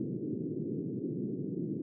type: band-pass noise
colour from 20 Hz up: white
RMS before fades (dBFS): -36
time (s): 0-1.82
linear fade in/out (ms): 2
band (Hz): 120 to 390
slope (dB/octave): 48
effects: none